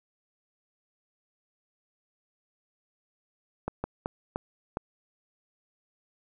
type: slowing click train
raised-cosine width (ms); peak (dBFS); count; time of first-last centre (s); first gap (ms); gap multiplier
1; -16; 5; 3.68-4.771; 160; 1.37
effects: none